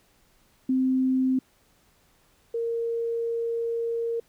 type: tone pair in turn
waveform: sine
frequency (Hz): 260 / 463.3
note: C4 / A#4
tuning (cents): -11 / -11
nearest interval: minor seventh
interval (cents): 1000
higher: second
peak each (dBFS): -20 / -25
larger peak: first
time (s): 0.69-1.39 / 2.54-4.2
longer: second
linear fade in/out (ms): 5
effects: pink hiss -63 dBFS RMS until 4.28 s